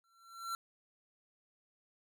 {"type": "tone with exponential growth", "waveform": "square", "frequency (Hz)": 1355, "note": "E6", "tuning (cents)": 47, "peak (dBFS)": -35, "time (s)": [0.04, 0.55], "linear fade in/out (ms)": 1, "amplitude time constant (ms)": 110, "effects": []}